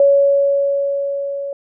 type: tone with level ramp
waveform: sine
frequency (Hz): 560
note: C#5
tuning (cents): +18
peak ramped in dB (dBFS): -7 to -22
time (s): 0-1.53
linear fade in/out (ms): 2
effects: none